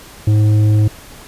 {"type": "tone with tanh clipping", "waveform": "triangle", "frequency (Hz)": 106.2, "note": "G#2", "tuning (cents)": 39, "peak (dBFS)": -10, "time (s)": [0.27, 0.88], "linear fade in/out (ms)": 5, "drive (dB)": 12, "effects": ["pink hiss -38 dBFS RMS until 1.27 s", "resampled to 32000 Hz"]}